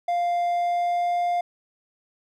triangle tone with pitch glide, 698.5 to 702.5 Hz, F5 to F5, 0 to +10 cents, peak -19 dBFS, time 0.08-1.41 s, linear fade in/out 5 ms, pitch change +10 cents, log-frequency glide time 0.46-1.2 s, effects none

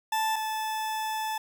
40% pulse tone pair in turn, 879 / 871.9 Hz, A5 / A5, -2 / -16 cents, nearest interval unison, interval 14 cents, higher first, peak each -24 / -28 dBFS, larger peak first, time 0.12-0.36 / 0.36-1.38 s, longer second, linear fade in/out 5 ms, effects none

